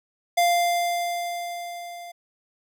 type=tone with level ramp; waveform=square; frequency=696 Hz; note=F5; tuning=6 cents flat; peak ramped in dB=-17 to -38 dBFS; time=0.37-2.12 s; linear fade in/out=10 ms; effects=none